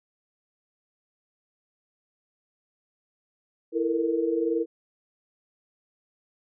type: tone cluster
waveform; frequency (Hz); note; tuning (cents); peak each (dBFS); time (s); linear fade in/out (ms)
sine; 331.8 / 449 / 470.2; E4 / A4 / A#4; +11 / +35 / +15; -26 / -29 / -27; 3.72-4.66; 50
effects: none